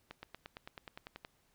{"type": "accelerating click train", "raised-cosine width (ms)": 0.3, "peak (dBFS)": -29, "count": 12, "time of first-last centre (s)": [0.11, 1.249], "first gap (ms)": 120, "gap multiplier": 0.97, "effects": ["pink hiss -73 dBFS RMS until 1.54 s"]}